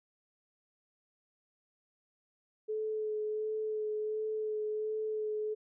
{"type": "tone with vibrato", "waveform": "sine", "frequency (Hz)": 430.2, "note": "A4", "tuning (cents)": -39, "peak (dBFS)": -32, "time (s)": [2.68, 5.55], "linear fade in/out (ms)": 20, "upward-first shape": "sine", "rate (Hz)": 1.4, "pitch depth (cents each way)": 15, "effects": []}